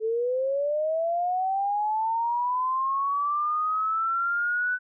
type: linear sweep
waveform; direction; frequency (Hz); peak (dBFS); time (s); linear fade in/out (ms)
sine; up; 433 to 1500; -23; 0-4.79; 50
effects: none